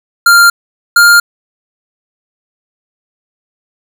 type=tone pair in turn; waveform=square; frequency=1394 / 1404.5 Hz; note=F6 / F6; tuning=-4 / +9 cents; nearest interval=unison; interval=13 cents; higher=second; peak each=-3 dBFS; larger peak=neither; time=0.26-0.5 / 0.96-1.2 s; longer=neither; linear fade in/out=5 ms; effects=none